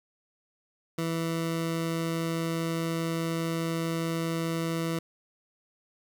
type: tone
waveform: 20% pulse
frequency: 164.81 Hz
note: E3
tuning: in tune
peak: -23 dBFS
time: 0.98-4.99 s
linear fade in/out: 5 ms
effects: 10-bit